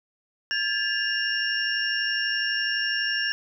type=tone cluster; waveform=sine; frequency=1612 / 1724 / 2817 / 5480 Hz; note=G6 / A6 / F7 / F8; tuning=+48 / -36 / +14 / -34 cents; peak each=-29 dBFS; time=0.51-3.32 s; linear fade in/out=0 ms; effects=none